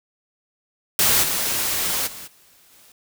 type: noise with level steps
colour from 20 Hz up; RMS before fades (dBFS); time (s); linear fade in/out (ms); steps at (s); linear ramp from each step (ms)
white; -17 / -23 / -37 / -54 / -51; 0.99-2.92; 2; 1.22 / 2.06 / 2.26 / 2.71; 20
effects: none